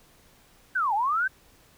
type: linear two-way sweep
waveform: sine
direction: down then up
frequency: 1586 to 780 to 1586 Hz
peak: -22 dBFS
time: 0.75-1.28 s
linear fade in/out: 10 ms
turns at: 0.94 s
effects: pink hiss -58 dBFS RMS until 1.77 s